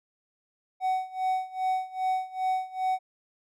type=tone with tremolo; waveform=triangle; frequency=750 Hz; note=F#5; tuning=23 cents sharp; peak=-21 dBFS; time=0.8-2.99 s; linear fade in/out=50 ms; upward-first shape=sine; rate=2.5 Hz; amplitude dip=90%; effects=none